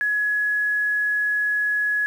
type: tone with quantisation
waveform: sine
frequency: 1685 Hz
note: G#6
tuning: 25 cents sharp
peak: -19 dBFS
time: 0.01-2.06 s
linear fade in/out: 0 ms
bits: 8
effects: none